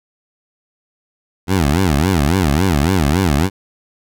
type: tone with vibrato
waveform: 15% pulse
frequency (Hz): 82.41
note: E2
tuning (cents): 0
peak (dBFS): -6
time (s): 1.47-3.5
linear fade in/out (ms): 50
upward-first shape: sine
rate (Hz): 3.6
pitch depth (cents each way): 290
effects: none